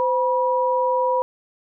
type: tone pair together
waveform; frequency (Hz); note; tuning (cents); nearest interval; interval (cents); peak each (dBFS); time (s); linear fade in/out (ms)
sine; 514 / 970.3; C5 / B5; -31 / -31; major seventh; 1100; -20; 0-1.22; 0
effects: none